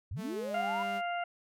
sine linear sweep, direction up, 69.3 to 1016 Hz, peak -35 dBFS, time 0.11-0.83 s, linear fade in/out 5 ms
sawtooth tone with pitch glide, 220 to 199.42 Hz, A3 to G3, 0 to +30 cents, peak -36 dBFS, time 0.16-1.02 s, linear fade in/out 50 ms, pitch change -170 cents, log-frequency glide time 0.28-0.68 s
harmonic tone, 698.5 Hz, F5, in tune, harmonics 1 / 2 / 3 / 4, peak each -33 / -39 / -43 / -45 dBFS, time 0.54-1.24 s, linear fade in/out 5 ms
effects none

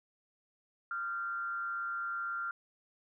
sine tone with frequency modulation, 1384 Hz, F6, 16 cents flat, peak -34 dBFS, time 0.91-2.51 s, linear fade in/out 2 ms, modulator 166 Hz, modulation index 0.47, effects none

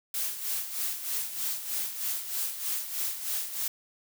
blue noise with tremolo, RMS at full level -30 dBFS, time 0.14-3.68 s, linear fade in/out 2 ms, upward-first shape sine, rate 3.2 Hz, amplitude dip 65%, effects none

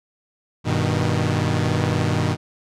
sawtooth chord, G augmented, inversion none, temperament equal with one note detuned, 98 / 122.19 / 155.56 Hz, G2 / B2 / D#3, 0 / -18 / 0 cents, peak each -19 dBFS, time 0.64-2.37 s, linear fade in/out 50 ms, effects low-pass 7000 Hz 12 dB/octave

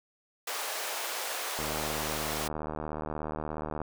pink high-pass noise, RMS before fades -35 dBFS, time 0.47-2.48 s, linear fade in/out 5 ms, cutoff 500 Hz, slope 24 dB/octave
click train, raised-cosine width 1 ms, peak -21 dBFS, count 172, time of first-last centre 1.59-3.817 s, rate 76.8 Hz
effects none

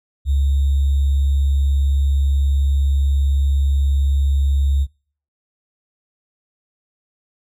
sine tone with sample-and-hold, 69.3 Hz, C#2, in tune, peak -13 dBFS, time 0.25-4.87 s, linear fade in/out 50 ms, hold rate 3675 Hz, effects noise-tail reverb RT60 0.5 s tail -25 dB re dry + MP3 64 kbps

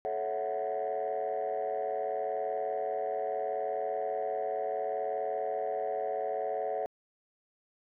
sine chord, F# minor seventh, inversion first, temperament equal with one note detuned, 434.9 / 554.4 / 659.3 / 740 Hz, A4 / C#5 / E5 / F#5, -20 / 0 / 0 / 0 cents, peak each -35 / -35 / -35 / -34 dBFS, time 0.05-6.86 s, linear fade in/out 0 ms, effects tanh soft clip ceiling -25 dBFS

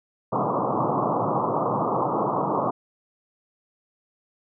white band-pass noise, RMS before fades -24 dBFS, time 0.32-2.71 s, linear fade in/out 10 ms, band 110 to 1200 Hz, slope 96 dB/octave, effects none

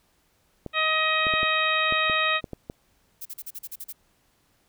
clicks, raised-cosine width 2 ms, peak -20 dBFS, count 9, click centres 0.663 / 1.268 / 1.338 / 1.431 / 1.924 / 2.098 / 2.442 / 2.533 / 2.699 s
harmonic tone, 630 Hz, D#5, 21 cents sharp, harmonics 1 / 2 / 3 / 4 / 5 / 6, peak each -31 / -26 / -27 / -26 / -33 / -29 dBFS, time 0.73-2.41 s, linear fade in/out 50 ms
violet noise bursts, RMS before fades -36 dBFS, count 9, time 3.21-3.927 s, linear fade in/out 10 ms, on 45 ms, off 39 ms
effects pink hiss -66 dBFS RMS until 4.68 s

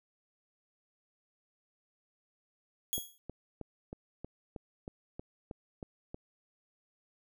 5% pulse tone with exponential decay, 3322 Hz, G#7, in tune, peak -20 dBFS, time 2.93-3.18 s, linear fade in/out 0 ms, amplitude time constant 53 ms
click train, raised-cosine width 2 ms, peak -28 dBFS, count 11, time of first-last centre 2.98-6.145 s, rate 3.16 Hz
effects none

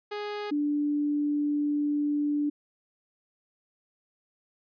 sawtooth / sine tone pair in turn, 415.2 / 293.2 Hz, G#4 / D4, 0 / -3 cents, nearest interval tritone, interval 603 cents, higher first, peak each -28 / -24 dBFS, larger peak second, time 0.11-0.51 / 0.51-2.5 s, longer second, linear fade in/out 10 ms, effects resampled to 11025 Hz

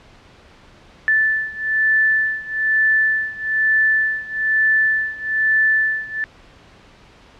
sine beating tone pair, 1755 / 1756.1 Hz, A6 / A6, -5 / -4 cents, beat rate 1.1 Hz, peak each -17 / -19 dBFS, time 1.08-6.24 s, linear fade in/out 0 ms, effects pink hiss -47 dBFS RMS until 7.39 s + low-pass 4000 Hz 12 dB/octave

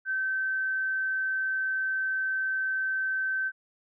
sine tone, 1543 Hz, G6, 28 cents flat, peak -26 dBFS, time 0.05-3.52 s, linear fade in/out 50 ms, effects none

